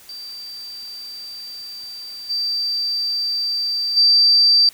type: tone with level steps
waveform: sine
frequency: 4668 Hz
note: D8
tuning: 11 cents flat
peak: -31 / -19 / -10 dBFS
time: 0.09-4.69 s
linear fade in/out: 2 ms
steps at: 2.29 / 3.96 s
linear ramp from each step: 20 ms
effects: white hiss -46 dBFS RMS until 4.73 s